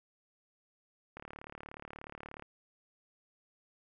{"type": "click train", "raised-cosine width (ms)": 0.5, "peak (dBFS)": -30, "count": 47, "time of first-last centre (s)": [1.17, 2.423], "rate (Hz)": 36.7, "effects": []}